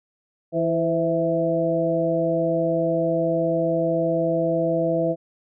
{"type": "harmonic tone with a mistuned harmonic", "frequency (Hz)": 164.81, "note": "E3", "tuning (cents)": 0, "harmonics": [1, 2, 3, 4], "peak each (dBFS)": [-27, -25, -24, -23], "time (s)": [0.52, 5.16], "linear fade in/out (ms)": 50, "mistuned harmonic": 3, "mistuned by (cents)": 48, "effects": []}